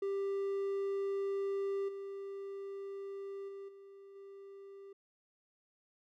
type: tone with level steps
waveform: triangle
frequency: 394.5 Hz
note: G4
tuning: 11 cents sharp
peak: -31 / -39 / -42 / -50 / -47 dBFS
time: 0.02-4.93 s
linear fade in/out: 5 ms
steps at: 1.88 / 3.48 / 3.68 / 4.15 s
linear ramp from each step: 10 ms
effects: none